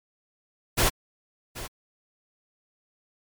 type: noise with echo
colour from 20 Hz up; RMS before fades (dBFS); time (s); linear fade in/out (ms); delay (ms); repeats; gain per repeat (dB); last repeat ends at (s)
pink; -21; 0.77-0.9; 20; 780; 1; -15; 1.68
effects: MP3 96 kbps